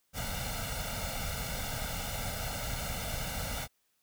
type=noise with comb filter; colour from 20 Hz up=pink; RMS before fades=-36 dBFS; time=0.13-3.68 s; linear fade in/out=50 ms; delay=1.4 ms; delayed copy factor=+0.85; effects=white hiss -75 dBFS RMS until 4.02 s